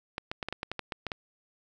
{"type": "clicks", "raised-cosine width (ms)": 0.3, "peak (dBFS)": -17, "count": 11, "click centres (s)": [0.181, 0.315, 0.428, 0.486, 0.526, 0.631, 0.716, 0.793, 0.922, 1.067, 1.118], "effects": []}